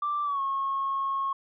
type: tone with pitch glide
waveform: sine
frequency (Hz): 1174.7 to 1089.7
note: D6 to C#6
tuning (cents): 0 to -30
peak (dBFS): -25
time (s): 0.02-1.33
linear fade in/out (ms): 5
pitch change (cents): -130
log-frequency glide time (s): 0.24-0.41
effects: tanh soft clip ceiling -21 dBFS